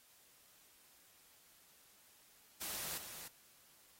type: noise with echo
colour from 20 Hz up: white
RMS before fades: -43 dBFS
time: 2.61-2.98 s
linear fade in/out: 5 ms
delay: 300 ms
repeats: 1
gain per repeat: -7 dB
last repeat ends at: 3.28 s
effects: white hiss -66 dBFS RMS until 3.99 s + AAC 48 kbps